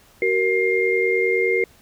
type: tone cluster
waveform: sine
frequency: 377.4 / 467.1 / 2117 Hz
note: F#4 / A#4 / C7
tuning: +34 / +3 / +20 cents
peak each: -21 dBFS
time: 0.22-1.64 s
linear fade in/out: 2 ms
effects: pink hiss -53 dBFS RMS until 1.81 s